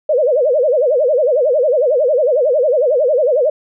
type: tone with vibrato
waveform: sine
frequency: 549 Hz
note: C#5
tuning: 17 cents flat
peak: -10 dBFS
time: 0.09-3.5 s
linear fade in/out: 5 ms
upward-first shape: sine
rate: 11 Hz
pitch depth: 240 cents each way
effects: none